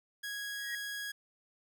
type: tone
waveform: sawtooth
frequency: 1656 Hz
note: G#6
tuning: 5 cents flat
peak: -34 dBFS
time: 0.23-1.12 s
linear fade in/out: 10 ms
type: tone with exponential growth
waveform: sine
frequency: 1895 Hz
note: A#6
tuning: 28 cents sharp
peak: -34 dBFS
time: 0.5-0.75 s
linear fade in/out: 2 ms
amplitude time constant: 53 ms
effects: none